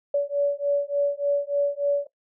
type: beating tone pair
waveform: sine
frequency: 569 / 572.4 Hz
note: C#5 / D5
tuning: +45 / -45 cents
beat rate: 3.4 Hz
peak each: -24 dBFS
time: 0.14-2.07 s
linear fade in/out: 5 ms
effects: noise-tail reverb RT60 0.1 s tail -18 dB re dry